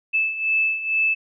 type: beating tone pair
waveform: sine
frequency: 2622 / 2624.2 Hz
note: E7 / E7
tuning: -10 / -8 cents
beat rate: 2.2 Hz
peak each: -25 / -20 dBFS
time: 0.13-1.15 s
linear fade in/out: 20 ms
effects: none

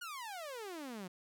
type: exponential sweep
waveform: sawtooth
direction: down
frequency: 1480 to 174.1 Hz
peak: -39 dBFS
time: 0.01-1.08 s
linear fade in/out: 10 ms
effects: none

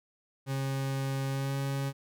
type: tone with pitch glide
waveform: 40% pulse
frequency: 135.5 to 137.55 Hz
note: C#3 to C#3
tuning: -39 to -13 cents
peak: -29 dBFS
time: 0.46-1.93 s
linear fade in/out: 50 ms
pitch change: +26 cents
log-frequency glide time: 1.3-1.55 s
effects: none

